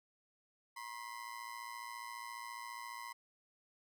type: ring-modulated tone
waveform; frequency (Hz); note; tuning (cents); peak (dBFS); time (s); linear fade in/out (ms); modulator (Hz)
30% pulse; 1014; B5; +45; -39; 0.76-3.13; 10; 57.3
effects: none